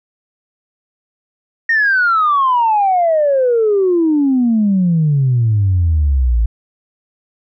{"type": "exponential sweep", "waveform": "sine", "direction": "down", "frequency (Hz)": [1864.7, 54], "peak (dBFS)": -9, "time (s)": [1.69, 6.46], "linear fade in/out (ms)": 5, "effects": ["tanh soft clip ceiling -6 dBFS"]}